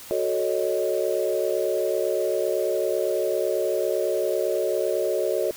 sine chord, D# half-diminished seventh, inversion first, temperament equal, 370 / 440 / 554.4 / 622.3 Hz, F#4 / A4 / C#5 / D#5, 0 / 0 / 0 / 0 cents, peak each -27 dBFS, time 0.11-5.51 s, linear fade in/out 0 ms, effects white hiss -42 dBFS RMS until 5.56 s

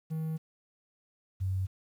triangle / sine tone pair in turn, 158.9 / 94.48 Hz, D#3 / F#2, +37 / +37 cents, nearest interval major sixth, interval 900 cents, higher first, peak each -29 / -28 dBFS, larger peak second, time 0.1-0.38 / 1.4-1.67 s, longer first, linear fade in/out 20 ms, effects 10-bit

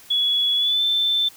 sine tone with pitch glide, 3381 to 3541 Hz, G#7 to A7, +30 to +10 cents, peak -17 dBFS, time 0.1-1.29 s, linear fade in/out 10 ms, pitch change +80 cents, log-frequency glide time 0.56-0.82 s, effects white hiss -47 dBFS RMS until 1.36 s

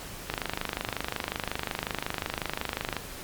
click train, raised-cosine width 0.3 ms, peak -12 dBFS, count 69, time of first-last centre 0.3-2.967 s, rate 25.5 Hz, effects pink hiss -41 dBFS RMS until 3.23 s + MP3 96 kbps

